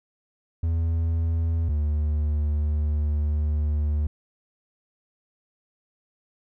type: tone pair in turn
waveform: triangle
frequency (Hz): 82.41 / 74.88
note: E2 / D2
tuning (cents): 0 / +34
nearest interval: major second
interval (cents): 166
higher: first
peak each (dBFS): -19 / -19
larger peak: neither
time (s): 0.63-1.69 / 1.69-4.07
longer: second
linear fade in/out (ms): 5
effects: none